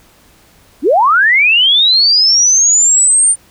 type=linear sweep; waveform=sine; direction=up; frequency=233.1 to 9040 Hz; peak=-6 dBFS; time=0.82-3.36 s; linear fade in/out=50 ms; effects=pink hiss -47 dBFS RMS until 3.5 s